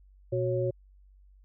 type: tone cluster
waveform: sine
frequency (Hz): 120.5 / 366.8 / 549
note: B2 / F#4 / C#5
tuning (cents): -42 / -15 / -17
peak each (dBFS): -30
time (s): 0.32-0.71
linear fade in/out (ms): 10
effects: added 48 Hz sine -54 dBFS peak until 1.44 s